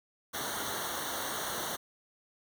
pink noise with comb filter, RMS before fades -36 dBFS, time 0.33-1.77 s, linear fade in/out 20 ms, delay 0.4 ms, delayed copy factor -1, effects none

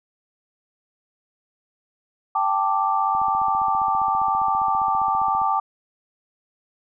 sine chord, G suspended second, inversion none, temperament equal, 784 / 880 / 1174.7 Hz, G5 / A5 / D6, 0 / 0 / 0 cents, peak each -23 / -23 / -22 dBFS, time 2.35-5.6 s, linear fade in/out 5 ms
click train, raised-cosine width 3 ms, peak -29 dBFS, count 35, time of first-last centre 3.15-5.417 s, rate 15 Hz
effects none

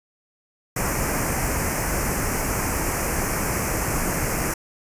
pink band-stop noise, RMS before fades -24 dBFS, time 0.76-4.54 s, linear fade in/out 5 ms, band 2500 to 5400 Hz, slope 48 dB/octave, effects resampled to 32000 Hz

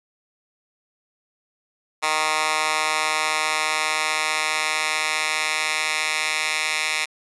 10% pulse tone with high-pass filter sweep, 155.3 Hz, D#3, 3 cents flat, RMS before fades -23 dBFS, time 2.02-7.06 s, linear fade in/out 20 ms, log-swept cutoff 1200 to 2000 Hz, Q 1.4, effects resampled to 24000 Hz

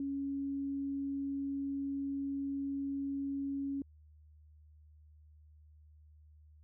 sine tone, 277.2 Hz, C#4, in tune, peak -34 dBFS, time 0-3.82 s, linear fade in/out 2 ms, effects added 76 Hz sine -57 dBFS peak until 6.63 s

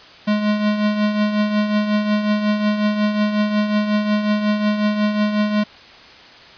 square tone with tremolo, 210 Hz, G#3, 19 cents sharp, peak -14 dBFS, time 0.27-5.64 s, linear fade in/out 10 ms, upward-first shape triangle, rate 5.5 Hz, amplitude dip 60%, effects white hiss -42 dBFS RMS until 6.57 s + resampled to 11025 Hz

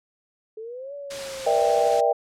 sine exponential two-way sweep, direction up then down, 429.4 to 574 to 490.2 Hz, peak -33 dBFS, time 0.57-1.91 s, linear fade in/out 5 ms, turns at 0.94 s
white noise, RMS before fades -34 dBFS, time 1.1-2.01 s, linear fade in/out 10 ms
sine chord, E half-diminished seventh, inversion second, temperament just, 474.7 / 593.3 / 659.3 / 791.1 Hz, Bb4 / D5 / E5 / G5, +31 / +18 / 0 / +16 cents, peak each -23 dBFS, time 1.46-2.13 s, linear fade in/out 10 ms
effects low-pass 7000 Hz 12 dB/octave

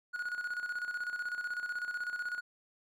triangle tone with tremolo, 1452 Hz, F#6, 33 cents flat, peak -31 dBFS, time 0.13-2.41 s, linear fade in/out 20 ms, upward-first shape square, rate 16 Hz, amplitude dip 60%, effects none

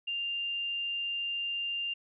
sine tone, 2794 Hz, F7, in tune, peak -31 dBFS, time 0.07-1.94 s, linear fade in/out 10 ms, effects none

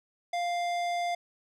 sine tone with tanh clipping, 698.5 Hz, F5, in tune, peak -30 dBFS, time 0.33-1.15 s, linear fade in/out 5 ms, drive 17 dB, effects none

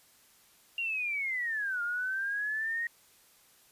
sine linear two-way sweep, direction down then up, 2794 to 1400 to 1882 Hz, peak -30 dBFS, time 0.78-2.87 s, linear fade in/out 2 ms, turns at 1.82 s, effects white hiss -62 dBFS RMS until 3.71 s + resampled to 32000 Hz

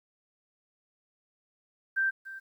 sine tone with echo, 1568 Hz, G6, in tune, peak -24 dBFS, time 1.96-2.11 s, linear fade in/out 20 ms, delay 290 ms, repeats 1, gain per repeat -15 dB, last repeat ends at 2.4 s, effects 11-bit

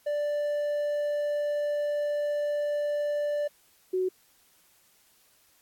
triangle / sine tone pair in turn, 587.3 / 371 Hz, D5 / F#4, 0 / +5 cents, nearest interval minor sixth, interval 795 cents, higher first, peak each -24 / -24 dBFS, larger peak neither, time 0.06-3.48 / 3.93-4.09 s, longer first, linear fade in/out 10 ms, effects white hiss -63 dBFS RMS until 5.61 s + AAC 64 kbps

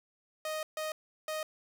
sawtooth tone bursts at uneven times, 622.3 Hz, D#5, in tune, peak -30 dBFS, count 3, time 0.45-0.63 / 0.77-0.92 / 1.28-1.43 s, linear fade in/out 2 ms, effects none

